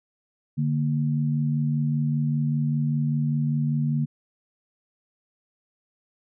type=tone pair together; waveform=sine; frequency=147 / 232.1 Hz; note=D3 / A#3; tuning=+2 / -7 cents; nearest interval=minor sixth; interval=791 cents; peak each=-22 / -27 dBFS; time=0.57-4.06 s; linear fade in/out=20 ms; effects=none